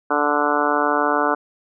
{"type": "harmonic tone", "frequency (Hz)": 146.83, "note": "D3", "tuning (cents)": 0, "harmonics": [2, 3, 4, 5, 6, 7, 8, 9, 10], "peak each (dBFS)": [-25, -25, -25, -25, -25, -25, -25, -25, -25], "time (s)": [0.1, 1.35], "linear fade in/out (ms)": 10, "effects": []}